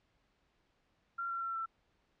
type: tone with pitch steps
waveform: sine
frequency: 1376 / 1363.3 / 1350.8 / 1338.4 Hz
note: F6 / F6 / E6 / E6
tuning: -26 / -42 / +42 / +26 cents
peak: -35 dBFS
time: 1.18-1.66 s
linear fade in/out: 10 ms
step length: 120 ms
effects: pink hiss -75 dBFS RMS until 2.2 s + low-pass 4000 Hz 12 dB/octave